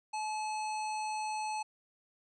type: harmonic tone with a mistuned harmonic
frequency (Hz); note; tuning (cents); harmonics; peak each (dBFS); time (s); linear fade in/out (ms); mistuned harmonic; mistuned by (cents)
860; A5; -40; 1 / 3 / 5 / 7 / 9 / 10; -34 / -44 / -48 / -51 / -53 / -54; 0.13-1.63; 10; 10; +19
effects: none